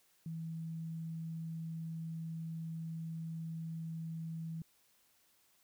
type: tone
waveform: sine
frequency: 162.9 Hz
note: E3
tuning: 20 cents flat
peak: -39 dBFS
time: 0.26-4.62 s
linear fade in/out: 2 ms
effects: white hiss -71 dBFS RMS until 5.63 s